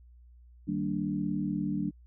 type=chord; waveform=sine; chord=Eb major seventh; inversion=none; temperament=equal; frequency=155.56 / 196 / 233.1 / 293.7 Hz; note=Eb3 / G3 / Bb3 / D4; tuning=0 / 0 / 0 / 0 cents; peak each=-36 / -32 / -37 / -33 dBFS; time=0.67-1.91 s; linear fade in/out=20 ms; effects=added 60 Hz sine -52 dBFS peak until 2.06 s